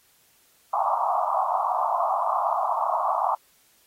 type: band-pass noise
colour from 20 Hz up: pink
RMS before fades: -24 dBFS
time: 0.73-3.35 s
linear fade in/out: 5 ms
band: 650 to 1200 Hz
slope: 96 dB/octave
effects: white hiss -61 dBFS RMS until 3.86 s + AAC 48 kbps